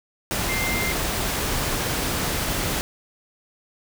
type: tone in noise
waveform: sine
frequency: 2095 Hz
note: C7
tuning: 2 cents sharp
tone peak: -26 dBFS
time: 0.49-0.92 s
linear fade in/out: 0 ms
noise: pink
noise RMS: -25 dBFS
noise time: 0.31-2.81 s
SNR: -4 dB
effects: none